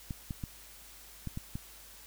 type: clicks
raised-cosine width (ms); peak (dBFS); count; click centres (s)
5; -24; 6; 0.108 / 0.308 / 0.438 / 1.273 / 1.374 / 1.555
effects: added 50 Hz sine -59 dBFS peak until 2.06 s + white hiss -53 dBFS RMS until 2.06 s